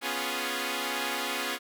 5% pulse chord, C# dominant seventh, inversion third, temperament equal, 246.9 / 277.2 / 349.2 / 415.3 Hz, B3 / C#4 / E#4 / G#4, 0 / 0 / 0 / 0 cents, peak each -24 dBFS, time 0.01-1.59 s, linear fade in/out 50 ms, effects none

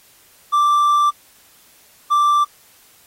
triangle tone pair in turn, 1174.7 / 1174.7 Hz, D6 / D6, 0 / 0 cents, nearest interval unison, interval 0 cents, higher neither, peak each -10 dBFS, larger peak neither, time 0.52-1.11 / 2.1-2.45 s, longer first, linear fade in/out 20 ms, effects white hiss -51 dBFS RMS until 3.06 s + AAC 48 kbps

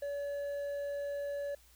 triangle tone with hard clipping, 570 Hz, C#5, 48 cents sharp, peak -36 dBFS, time 0.02-1.55 s, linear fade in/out 5 ms, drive 7 dB, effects added 60 Hz sine -63 dBFS peak until 1.75 s + white hiss -64 dBFS RMS until 1.75 s

